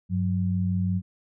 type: tone pair together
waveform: sine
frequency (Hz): 96.7 / 182.55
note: G2 / F#3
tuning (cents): -23 / -23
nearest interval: major seventh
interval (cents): 1100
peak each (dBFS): -25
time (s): 0.09-1.02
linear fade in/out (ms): 50
effects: none